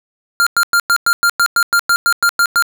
square tone bursts, 1396.9 Hz, F6, in tune, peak -10 dBFS, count 14, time 0.4-2.624 s, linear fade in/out 0 ms, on 66 ms, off 100 ms, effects none

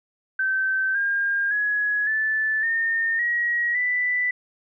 sine tone with pitch steps, 1545 / 1610.6 / 1679 / 1750.3 / 1824.6 / 1902.1 / 1982.9 Hz, G6 / G6 / G#6 / A6 / A#6 / A#6 / B6, -26 / +46 / +18 / -10 / -38 / +34 / +6 cents, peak -20 dBFS, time 0.39-4.31 s, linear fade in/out 5 ms, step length 560 ms, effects none

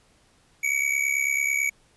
square tone with amplitude modulation, 2269 Hz, C#7, 40 cents sharp, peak -19 dBFS, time 0.63-1.7 s, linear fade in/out 10 ms, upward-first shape sine, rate 69.1 Hz, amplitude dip 80%, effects pink hiss -61 dBFS RMS until 1.96 s + resampled to 24000 Hz

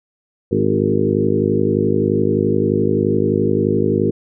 harmonic tone with a mistuned harmonic, 51.6 Hz, G#1, 10 cents flat, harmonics 2 / 3 / 4 / 5 / 6 / 7 / 8 / 9, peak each -23 / -24 / -21 / -22 / -23 / -20 / -22 / -22 dBFS, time 0.51-4.11 s, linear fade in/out 10 ms, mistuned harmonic 7, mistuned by +30 cents, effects none

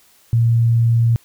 sine tone, 116.2 Hz, A#2, 5 cents flat, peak -11 dBFS, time 0.33-1.16 s, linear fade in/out 0 ms, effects white hiss -53 dBFS RMS until 1.24 s

